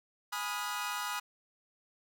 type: chord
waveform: sawtooth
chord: F half-diminished seventh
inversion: first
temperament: equal with one note detuned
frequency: 830.6 / 987.8 / 1244.5 / 1432.9 Hz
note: Ab5 / Cb6 / Eb6 / F6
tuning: 0 / 0 / 0 / +44 cents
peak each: -38 / -36 / -35 / -37 dBFS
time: 0.32-1.2 s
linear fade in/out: 10 ms
effects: none